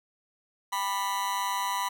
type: tone with amplitude modulation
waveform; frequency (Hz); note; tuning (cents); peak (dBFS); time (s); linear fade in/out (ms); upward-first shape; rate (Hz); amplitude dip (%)
40% pulse; 987.8; B5; 0; -23; 0.72-1.89; 10; sine; 198; 80
effects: 9-bit